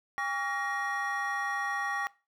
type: tone cluster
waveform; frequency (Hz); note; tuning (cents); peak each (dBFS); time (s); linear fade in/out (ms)
triangle; 807 / 1135 / 1395 / 1880; G#5 / C#6 / F6 / A#6; -50 / +41 / -2 / +14; -34 / -33 / -40 / -32; 0.18-2.07; 0
effects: noise-tail reverb RT60 0.3 s tail -20 dB re dry